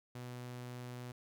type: tone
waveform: sawtooth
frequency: 123.47 Hz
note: B2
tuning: in tune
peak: -40 dBFS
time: 0.15-1.12 s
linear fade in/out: 5 ms
effects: none